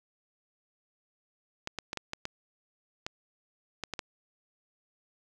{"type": "clicks", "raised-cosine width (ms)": 0.2, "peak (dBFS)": -17, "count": 10, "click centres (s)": [1.674, 1.787, 1.931, 1.973, 2.134, 2.254, 3.065, 3.837, 3.937, 3.992], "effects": []}